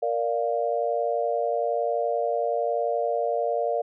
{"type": "chord", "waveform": "sine", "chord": "Bb major", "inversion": "none", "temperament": "equal", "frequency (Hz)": [466.2, 587.3, 698.5], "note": ["Bb4", "D5", "F5"], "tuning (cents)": [0, 0, 0], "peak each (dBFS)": -27, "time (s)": [0.02, 3.82], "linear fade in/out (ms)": 10, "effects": []}